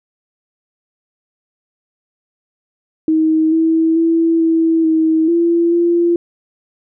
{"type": "tone with pitch steps", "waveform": "sine", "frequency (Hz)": [316.4, 324, 329.9, 326.5, 319.4, 339, 343.1], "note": ["D#4", "E4", "E4", "E4", "D#4", "E4", "F4"], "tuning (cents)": [29, -30, 1, -17, 45, 49, -31], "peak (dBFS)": -10, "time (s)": [3.08, 6.16], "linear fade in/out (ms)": 2, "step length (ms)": 440, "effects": []}